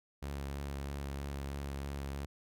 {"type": "tone with vibrato", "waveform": "sawtooth", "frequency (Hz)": 69.8, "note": "C#2", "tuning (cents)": 13, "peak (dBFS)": -34, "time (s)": [0.22, 2.26], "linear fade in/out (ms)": 10, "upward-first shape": "triangle", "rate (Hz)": 3.1, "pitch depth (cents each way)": 22, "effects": []}